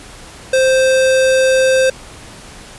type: tone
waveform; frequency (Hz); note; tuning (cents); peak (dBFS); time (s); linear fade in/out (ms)
square; 523.3; C5; 0; -10; 0.53-1.9; 5
effects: pink hiss -36 dBFS RMS until 2.78 s + resampled to 24000 Hz